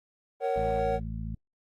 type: chord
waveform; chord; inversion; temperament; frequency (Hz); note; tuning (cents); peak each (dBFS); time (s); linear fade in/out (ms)
triangle; F# major; first; equal with one note detuned; 466.2 / 554.4 / 751.6; A#4 / C#5 / F#5; 0 / 0 / +27; -28; 0.4-1; 50
type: harmonic tone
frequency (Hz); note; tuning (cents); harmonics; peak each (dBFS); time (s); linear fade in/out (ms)
55; A1; 0; 1 / 2 / 3 / 4; -35 / -38 / -40 / -41; 0.56-1.35; 5
effects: Opus 24 kbps